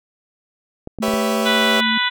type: clicks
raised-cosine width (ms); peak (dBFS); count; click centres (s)
2; -17; 4; 0.874 / 0.987 / 1.083 / 1.138
type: tone with pitch glide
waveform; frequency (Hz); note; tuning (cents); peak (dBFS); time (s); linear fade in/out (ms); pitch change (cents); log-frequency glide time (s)
sine; 220 to 223.1; A3 to A3; 0 to +24; -21; 1-1.98; 5; +24; 1.21-1.5
type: chord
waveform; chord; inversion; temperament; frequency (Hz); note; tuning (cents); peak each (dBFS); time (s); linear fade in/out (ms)
30% pulse; C# half-diminished seventh; second; equal with one note detuned; 392 / 493.9 / 559.8 / 659.3; G4 / B4 / C#5 / E5; 0 / 0 / +17 / 0; -22; 1.02-1.81; 10
type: harmonic tone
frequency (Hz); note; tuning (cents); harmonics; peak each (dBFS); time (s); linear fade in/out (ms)
493.9; B4; 0; 2 / 3 / 4 / 5 / 6 / 7 / 8; -24 / -23 / -22 / -29 / -26 / -22 / -29; 1.45-2.1; 20
effects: none